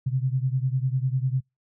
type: beating tone pair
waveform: sine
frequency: 127.1 / 137.1 Hz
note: C3 / C#3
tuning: -50 / -19 cents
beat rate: 10 Hz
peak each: -24 / -26 dBFS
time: 0.06-1.41 s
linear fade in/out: 10 ms
effects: noise-tail reverb RT60 0.2 s tail -26 dB re dry